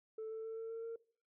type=tone with pitch steps; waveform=sine; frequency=440 / 443.6 / 447.2 / 450.8 / 454.5 / 458.2 Hz; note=A4 / A4 / A4 / A4 / A#4 / A#4; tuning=0 / +14 / +28 / +42 / -44 / -30 cents; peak=-39 dBFS; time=0.18-0.96 s; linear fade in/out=5 ms; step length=130 ms; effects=noise-tail reverb RT60 0.5 s tail -22 dB re dry + tanh soft clip ceiling -39 dBFS